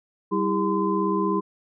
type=tone cluster; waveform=sine; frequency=194.2 / 327.6 / 404 / 1026 Hz; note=G3 / E4 / G#4 / C6; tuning=-16 / -11 / -48 / -34 cents; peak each=-26 dBFS; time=0.31-1.41 s; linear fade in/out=20 ms; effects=none